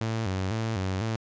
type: tone with vibrato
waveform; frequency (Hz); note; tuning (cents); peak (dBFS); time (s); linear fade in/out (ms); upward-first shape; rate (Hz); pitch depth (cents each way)
sawtooth; 102.9; G#2; -16; -23; 0.01-1.16; 0; square; 2; 150
effects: resampled to 16000 Hz